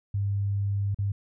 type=tone with dropouts; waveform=sine; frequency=100 Hz; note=G2; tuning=35 cents sharp; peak=-24 dBFS; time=0.14-1.12 s; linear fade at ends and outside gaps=5 ms; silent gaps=0.946-0.987 s; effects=none